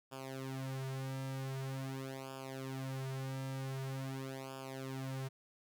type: tone with flanger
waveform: sawtooth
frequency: 133.3 Hz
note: C3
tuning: 33 cents sharp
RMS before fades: -42 dBFS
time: 0.11-5.29 s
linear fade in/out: 20 ms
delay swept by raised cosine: 0.49 to 4.79 ms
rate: 0.45 Hz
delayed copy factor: -1
effects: none